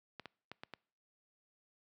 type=clicks; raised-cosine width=0.3 ms; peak=-29 dBFS; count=5; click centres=0.197 / 0.257 / 0.516 / 0.635 / 0.737 s; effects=noise-tail reverb RT60 0.5 s tail -25 dB re dry + high-pass 100 Hz 12 dB/octave